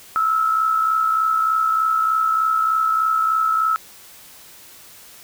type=tone pair together; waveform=sine; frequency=1303 / 1366.3 Hz; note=E6 / F6; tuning=-20 / -38 cents; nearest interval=minor second; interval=82 cents; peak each=-16 / -25 dBFS; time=0.16-3.76 s; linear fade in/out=0 ms; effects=white hiss -44 dBFS RMS until 5.23 s